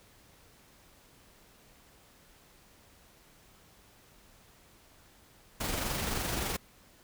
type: noise with amplitude modulation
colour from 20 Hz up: pink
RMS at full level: -32 dBFS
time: 5.6-6.57 s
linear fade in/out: 10 ms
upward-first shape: sine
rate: 23.4 Hz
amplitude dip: 35%
effects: pink hiss -60 dBFS RMS until 7.03 s